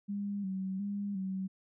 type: tone with vibrato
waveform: sine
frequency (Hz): 196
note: G3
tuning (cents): 0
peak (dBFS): -33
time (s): 0.08-1.48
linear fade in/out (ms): 20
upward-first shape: square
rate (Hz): 1.4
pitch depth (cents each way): 53
effects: none